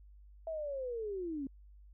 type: linear sweep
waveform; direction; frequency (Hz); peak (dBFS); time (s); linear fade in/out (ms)
sine; down; 659.3 to 261.6; -36; 0.47-1.47; 2
effects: added 50 Hz sine -54 dBFS peak until 1.93 s